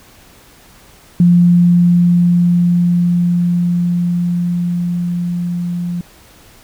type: tone with level ramp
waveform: sine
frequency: 174.7 Hz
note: F3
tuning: 1 cent sharp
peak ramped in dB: -5 to -17 dBFS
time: 1.2-6.01 s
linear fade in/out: 2 ms
effects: pink hiss -44 dBFS RMS until 6.63 s